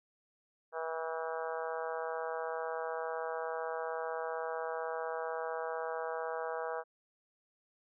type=harmonic tone with a mistuned harmonic; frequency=162.2 Hz; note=E3; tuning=28 cents flat; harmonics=3 / 4 / 5 / 6 / 7 / 8 / 9 / 10; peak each=-39 / -41 / -43 / -45 / -46 / -47 / -48 / -49 dBFS; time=0.72-6.84 s; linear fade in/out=50 ms; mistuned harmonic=10; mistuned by=-34 cents; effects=none